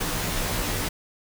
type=noise with comb filter; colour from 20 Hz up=pink; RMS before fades=-27 dBFS; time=0-0.89 s; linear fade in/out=10 ms; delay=15 ms; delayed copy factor=-0.9; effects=none